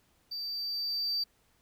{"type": "tone with level ramp", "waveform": "triangle", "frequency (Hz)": 4649, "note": "D8", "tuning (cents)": -18, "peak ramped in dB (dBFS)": [-34, -26], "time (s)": [0.31, 1.24], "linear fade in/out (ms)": 10, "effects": ["tanh soft clip ceiling -23 dBFS", "pink hiss -69 dBFS RMS until 1.61 s"]}